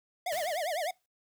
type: tone with vibrato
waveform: square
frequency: 659 Hz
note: E5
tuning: 1 cent flat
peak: -31 dBFS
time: 0.26-0.91 s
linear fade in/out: 5 ms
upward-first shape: triangle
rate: 9.9 Hz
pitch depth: 260 cents each way
type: noise with exponential decay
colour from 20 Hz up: white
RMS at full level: -41 dBFS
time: 0.32-1.06 s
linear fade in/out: 2 ms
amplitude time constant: 160 ms
effects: noise-tail reverb RT60 0.2 s tail -24 dB re dry